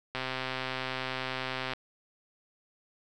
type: click train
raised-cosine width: 0.3 ms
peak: -17 dBFS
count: 207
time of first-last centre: 0.15-1.735 s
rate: 130 Hz
effects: none